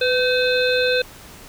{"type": "harmonic tone with a mistuned harmonic", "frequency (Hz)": 513, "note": "C5", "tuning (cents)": -34, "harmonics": [1, 3, 5, 7, 8], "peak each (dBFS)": [-18, -23, -25, -26, -27], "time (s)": [0.01, 1.02], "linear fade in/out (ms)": 5, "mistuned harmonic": 1, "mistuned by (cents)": -41, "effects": ["pink hiss -42 dBFS RMS until 1.48 s"]}